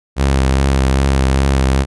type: tone with vibrato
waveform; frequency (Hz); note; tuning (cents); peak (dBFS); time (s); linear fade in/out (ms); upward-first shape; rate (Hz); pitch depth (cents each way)
sawtooth; 67.1; C2; +44; -7; 0.16-1.86; 50; sine; 2.5; 32
effects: resampled to 24000 Hz